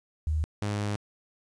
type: tone pair in turn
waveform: sine / sawtooth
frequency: 77.5 / 103.45 Hz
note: D#2 / G#2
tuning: -6 / -6 cents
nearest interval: perfect fourth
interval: 500 cents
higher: second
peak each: -24 dBFS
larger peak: neither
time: 0.27-0.44 / 0.62-0.96 s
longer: second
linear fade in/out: 0 ms
effects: resampled to 22050 Hz + 10-bit